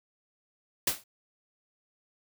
white noise with exponential decay, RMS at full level -22 dBFS, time 0.87-1.04 s, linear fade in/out 5 ms, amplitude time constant 35 ms, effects none

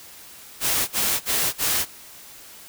white noise bursts, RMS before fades -22 dBFS, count 4, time 0.6-1.858 s, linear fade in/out 50 ms, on 280 ms, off 46 ms, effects white hiss -44 dBFS RMS until 2.68 s

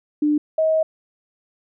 sine tone pair in turn, 298.2 / 634.8 Hz, D4 / D#5, +27 / +35 cents, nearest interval octave + minor second, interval 1308 cents, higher second, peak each -15 dBFS, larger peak neither, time 0.22-0.38 / 0.58-0.83 s, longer second, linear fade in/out 5 ms, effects none

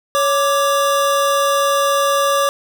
square tone pair together, 558.2 / 1174.7 Hz, C#5 / D6, +12 / 0 cents, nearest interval octave + minor second, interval 1288 cents, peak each -17 dBFS, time 0.15-2.49 s, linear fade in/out 0 ms, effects none

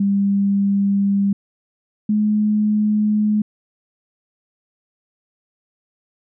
sine tone pair in turn, 199.1 / 211.4 Hz, G3 / G#3, +27 / +31 cents, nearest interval minor second, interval 104 cents, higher second, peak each -14 dBFS, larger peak neither, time 0-1.33 / 2.09-3.42 s, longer neither, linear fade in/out 5 ms, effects none

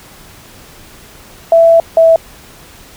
sine tone pair in turn, 664 / 655.2 Hz, E5 / E5, +12 / -11 cents, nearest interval unison, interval 23 cents, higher first, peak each -3 dBFS, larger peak neither, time 1.52-1.8 / 1.97-2.16 s, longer first, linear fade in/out 2 ms, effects pink hiss -38 dBFS RMS until 2.96 s

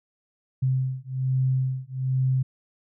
sine beating tone pair, 130 / 131.2 Hz, C3 / C3, -11 / +5 cents, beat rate 1.2 Hz, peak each -25 dBFS, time 0.62-2.43 s, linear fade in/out 10 ms, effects none

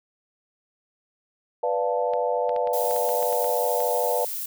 sine chord, B half-diminished seventh, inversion none, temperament equal, 493.9 / 587.3 / 698.5 / 880 Hz, B4 / D5 / F5 / A5, 0 / 0 / 0 / 0 cents, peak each -25 / -27 / -28 / -29 dBFS, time 1.63-4.25 s, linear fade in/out 5 ms
clicks, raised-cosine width 0.3 ms, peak -24 dBFS, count 11, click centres 2.136 / 2.493 / 2.563 / 2.673 / 2.91 / 2.963 / 3.091 / 3.227 / 3.327 / 3.444 / 3.804 s
violet noise, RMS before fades -31 dBFS, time 2.73-4.46 s, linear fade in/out 5 ms
effects none

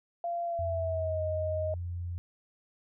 sine tone with pitch glide, 688 to 623.7 Hz, F5 to D#5, -26 to +4 cents, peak -30 dBFS, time 0.24-1.74 s, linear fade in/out 2 ms, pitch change -170 cents, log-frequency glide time 0.45-1.22 s
sine tone, 87.31 Hz, F2, in tune, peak -33 dBFS, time 0.59-2.18 s, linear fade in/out 0 ms
effects none

